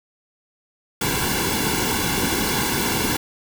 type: noise with comb filter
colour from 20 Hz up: pink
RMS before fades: -22 dBFS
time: 1.01-3.17 s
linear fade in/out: 5 ms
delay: 1.6 ms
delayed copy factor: -0.8
effects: none